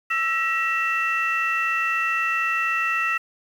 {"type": "tone cluster", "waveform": "sine", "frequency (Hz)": [1324, 1911, 2678], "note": ["E6", "A#6", "E7"], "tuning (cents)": [7, 43, 27], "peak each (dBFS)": -24, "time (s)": [0.1, 3.18], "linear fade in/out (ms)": 10, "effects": ["tanh soft clip ceiling -13 dBFS", "8-bit"]}